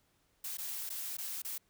blue noise with dropouts, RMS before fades -40 dBFS, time 0.44-1.58 s, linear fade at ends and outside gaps 5 ms, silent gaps 0.572-0.583 / 0.893-0.901 / 1.17-1.183 / 1.42-1.447 s, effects pink hiss -73 dBFS RMS until 1.69 s

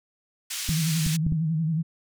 white band-pass noise, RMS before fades -32 dBFS, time 0.5-1.17 s, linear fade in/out 10 ms, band 2100 to 8400 Hz, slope 12 dB/octave
sine tone with vibrato, 160 Hz, D#3, 49 cents sharp, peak -22 dBFS, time 0.68-1.83 s, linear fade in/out 20 ms, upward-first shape sine, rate 11 Hz, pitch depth 79 cents each way
clicks, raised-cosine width 5 ms, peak -15 dBFS, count 4, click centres 0.691 / 1.065 / 1.266 / 1.323 s
effects none

